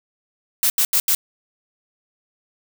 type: noise bursts at uneven times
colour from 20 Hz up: blue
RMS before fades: -17 dBFS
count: 4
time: 0.63-0.7 / 0.78-0.85 / 0.93-1 / 1.08-1.15 s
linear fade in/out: 2 ms
effects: none